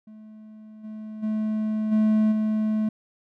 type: tone with level steps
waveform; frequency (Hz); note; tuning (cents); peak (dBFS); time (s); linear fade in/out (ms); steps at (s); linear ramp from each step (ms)
triangle; 216; A3; -32; -40 / -32 / -21 / -15 / -19; 0.07-2.89; 5; 0.83 / 1.22 / 1.91 / 2.31; 20
effects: none